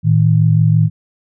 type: tone pair together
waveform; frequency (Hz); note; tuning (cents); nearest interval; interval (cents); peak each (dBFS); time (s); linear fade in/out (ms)
sine; 111.23 / 157.3; A2 / D#3; +19 / +19; tritone; 600; -11; 0.03-0.9; 50
effects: none